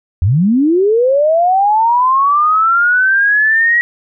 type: linear sweep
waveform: sine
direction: up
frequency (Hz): 77.78 to 1919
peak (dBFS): -8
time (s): 0.22-3.81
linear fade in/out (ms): 0
effects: none